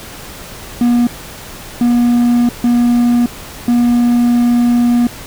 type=tone bursts at uneven times; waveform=triangle; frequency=240.2 Hz; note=B3; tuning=48 cents flat; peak=-6 dBFS; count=4; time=0.81-1.07 / 1.81-2.49 / 2.64-3.26 / 3.68-5.07 s; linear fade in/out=2 ms; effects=pink hiss -31 dBFS RMS until 5.26 s